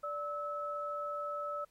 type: tone pair together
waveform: sine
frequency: 585.5 / 1300 Hz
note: D5 / E6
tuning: -5 / -24 cents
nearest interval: octave + major second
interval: 1381 cents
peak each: -39 / -37 dBFS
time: 0.03-1.65 s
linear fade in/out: 10 ms
effects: pink hiss -71 dBFS RMS until 1.7 s + MP3 64 kbps